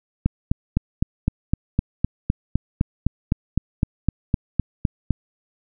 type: click train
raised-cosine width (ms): 5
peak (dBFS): -5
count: 20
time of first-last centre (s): 0.26-5.107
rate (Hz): 3.92
effects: none